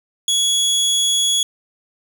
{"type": "tone", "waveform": "25% pulse", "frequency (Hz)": 3360, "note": "G#7", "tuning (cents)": 19, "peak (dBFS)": -11, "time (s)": [0.28, 1.43], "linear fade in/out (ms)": 2, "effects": []}